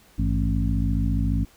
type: harmonic tone with a mistuned harmonic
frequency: 54.4 Hz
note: A1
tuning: 19 cents flat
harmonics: 1 / 2 / 3 / 4 / 5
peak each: -23 / -26 / -28 / -29 / -30 dBFS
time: 0.18-1.45 s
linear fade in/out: 10 ms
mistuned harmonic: 2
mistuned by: -130 cents
effects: pink hiss -55 dBFS RMS until 1.56 s